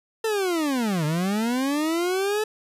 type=linear two-way sweep; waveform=40% pulse; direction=down then up; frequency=453.3 to 146.83 to 435.1 Hz; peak=-21 dBFS; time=0.24-2.44 s; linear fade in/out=5 ms; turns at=1.05 s; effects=resampled to 32000 Hz